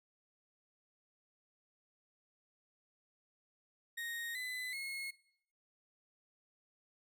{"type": "tone with pitch steps", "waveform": "35% pulse", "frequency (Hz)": [1864.7, 2010, 2167], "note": ["A#6", "B6", "C#7"], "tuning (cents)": [0, 30, -40], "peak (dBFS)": -38, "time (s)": [3.97, 5.11], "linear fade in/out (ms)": 10, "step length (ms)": 380, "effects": ["noise-tail reverb RT60 0.7 s tail -20 dB re dry"]}